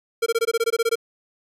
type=tone bursts; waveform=square; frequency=459.5 Hz; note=A#4; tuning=25 cents flat; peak=-18 dBFS; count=12; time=0.22-0.956 s; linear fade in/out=10 ms; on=43 ms; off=20 ms; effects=resampled to 32000 Hz